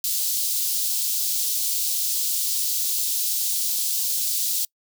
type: high-pass noise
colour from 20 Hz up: white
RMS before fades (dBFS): -24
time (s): 0.04-4.65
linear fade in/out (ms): 2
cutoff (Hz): 3800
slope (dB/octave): 24
effects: noise-tail reverb RT60 0.1 s tail -26 dB re dry